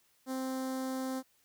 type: tone with notch filter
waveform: sawtooth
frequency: 261.5 Hz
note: C4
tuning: 1 cent flat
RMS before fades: -36 dBFS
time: 0.26-1.23 s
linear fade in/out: 50 ms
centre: 2600 Hz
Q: 0.81
effects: white hiss -70 dBFS RMS until 1.44 s